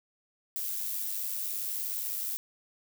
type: noise with amplitude modulation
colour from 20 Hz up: violet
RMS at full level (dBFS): -32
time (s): 0.56-2.37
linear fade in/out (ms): 0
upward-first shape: sine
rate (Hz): 99.5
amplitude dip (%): 45
effects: none